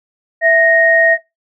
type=tone pair together; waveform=sine; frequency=659.3 / 1864.8 Hz; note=E5 / A#6; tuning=0 / 0 cents; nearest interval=octave + tritone; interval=1800 cents; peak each=-10 dBFS; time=0.41-1.18 s; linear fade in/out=50 ms; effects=noise-tail reverb RT60 0.2 s tail -19 dB re dry